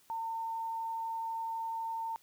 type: tone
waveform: sine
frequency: 906 Hz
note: A#5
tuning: 50 cents flat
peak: -34 dBFS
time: 0.1-2.16 s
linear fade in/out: 0 ms
effects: white hiss -65 dBFS RMS until 2.22 s